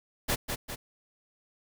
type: noise with echo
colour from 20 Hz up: pink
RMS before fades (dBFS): -27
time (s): 0.28-0.36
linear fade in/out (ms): 20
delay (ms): 200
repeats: 2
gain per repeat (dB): -5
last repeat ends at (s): 0.76
effects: none